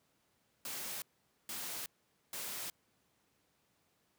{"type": "noise bursts", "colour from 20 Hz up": "white", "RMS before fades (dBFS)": -42, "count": 3, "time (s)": [0.65, 2.7], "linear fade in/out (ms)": 2, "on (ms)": 370, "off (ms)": 470, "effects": ["pink hiss -75 dBFS RMS until 4.18 s", "high-pass 100 Hz 12 dB/octave"]}